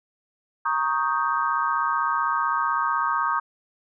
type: chord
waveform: sine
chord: Eb dominant seventh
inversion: second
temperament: equal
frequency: 932.3 / 1108.7 / 1244.5 / 1568 Hz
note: Bb5 / Db6 / Eb6 / G6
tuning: 0 / 0 / 0 / 0 cents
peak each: -27 / -26 / -25 / -29 dBFS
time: 0.65-3.4 s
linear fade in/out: 10 ms
effects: none